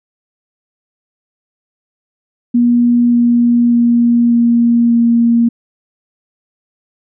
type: tone with pitch steps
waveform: sine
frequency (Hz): 240 / 238.5 / 237 / 235.5 / 234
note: B3 / A#3 / A#3 / A#3 / A#3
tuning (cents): -49 / +40 / +29 / +18 / +7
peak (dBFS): -7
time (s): 2.54-5.49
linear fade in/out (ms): 10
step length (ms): 590
effects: none